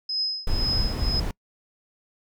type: tone with tremolo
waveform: sine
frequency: 5080 Hz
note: D#8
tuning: 35 cents sharp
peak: -21 dBFS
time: 0.09-1.2 s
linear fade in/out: 5 ms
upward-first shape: triangle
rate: 2 Hz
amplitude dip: 95%
type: noise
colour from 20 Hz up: brown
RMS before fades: -25 dBFS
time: 0.47-1.31 s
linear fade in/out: 2 ms
effects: noise-tail reverb RT60 0.1 s tail -26 dB re dry

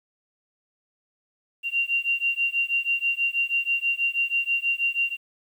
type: beating tone pair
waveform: sine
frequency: 2764 / 2770.2 Hz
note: F7 / F7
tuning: -19 / -15 cents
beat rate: 6.2 Hz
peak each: -25 dBFS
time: 1.63-5.17 s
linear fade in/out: 50 ms
effects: 9-bit

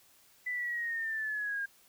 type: linear sweep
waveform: sine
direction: down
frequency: 2000 to 1607 Hz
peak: -32 dBFS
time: 0.46-1.66 s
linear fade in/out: 10 ms
effects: white hiss -63 dBFS RMS until 1.88 s

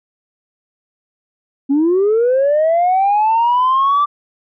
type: linear sweep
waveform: sine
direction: up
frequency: 268 to 1178 Hz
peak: -9 dBFS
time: 1.69-4.06 s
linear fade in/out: 20 ms
effects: tanh soft clip ceiling -8 dBFS

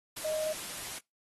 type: tone in noise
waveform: sine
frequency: 622.3 Hz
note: D#5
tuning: in tune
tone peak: -30 dBFS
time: 0.24-0.53 s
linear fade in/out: 10 ms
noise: white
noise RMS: -40 dBFS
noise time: 0.16-0.99 s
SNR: +7 dB
effects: noise-tail reverb RT60 0.2 s tail -25 dB re dry + AAC 32 kbps

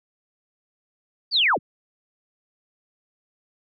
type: linear sweep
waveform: sine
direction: down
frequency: 4794 to 32.7 Hz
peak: -16 dBFS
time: 1.31-1.59 s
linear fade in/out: 50 ms
effects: none

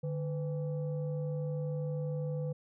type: tone pair together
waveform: sine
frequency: 150 / 502.5 Hz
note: D3 / B4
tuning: +37 / +30 cents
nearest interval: octave + major sixth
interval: 2093 cents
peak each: -32 / -37 dBFS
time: 0.03-2.53 s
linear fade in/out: 10 ms
effects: tanh soft clip ceiling -28 dBFS

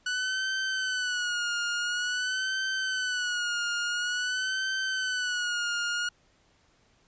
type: tone with vibrato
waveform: sawtooth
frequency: 1480 Hz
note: F#6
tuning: in tune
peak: -24 dBFS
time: 0.06-6.09 s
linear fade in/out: 5 ms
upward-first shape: sine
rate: 0.48 Hz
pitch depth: 74 cents each way
effects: pink hiss -65 dBFS RMS until 7.07 s + resampled to 16000 Hz

